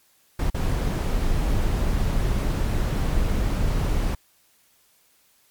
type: noise with dropouts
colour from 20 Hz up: brown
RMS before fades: -22 dBFS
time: 0.39-4.15 s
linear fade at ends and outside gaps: 5 ms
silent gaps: 0.501-0.544 s
effects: white hiss -61 dBFS RMS until 5.5 s + MP3 96 kbps